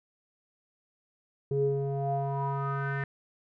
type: tone with low-pass filter sweep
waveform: square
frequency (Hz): 138.59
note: C#3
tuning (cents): 0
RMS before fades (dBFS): -30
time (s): 1.51-3.04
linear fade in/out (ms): 2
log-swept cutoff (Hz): 370 to 1800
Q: 7
effects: none